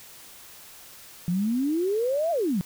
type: exponential two-way sweep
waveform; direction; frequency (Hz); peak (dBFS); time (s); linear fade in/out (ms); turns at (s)
sine; up then down; 168.2 to 698.5 to 168.2; -22; 1.28-2.61; 0; 2.31
effects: white hiss -47 dBFS RMS until 2.65 s